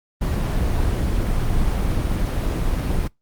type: noise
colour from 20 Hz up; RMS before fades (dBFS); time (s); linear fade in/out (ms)
brown; -20; 0.21-3.08; 10
effects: noise-tail reverb RT60 0.2 s tail -26 dB re dry + Opus 24 kbps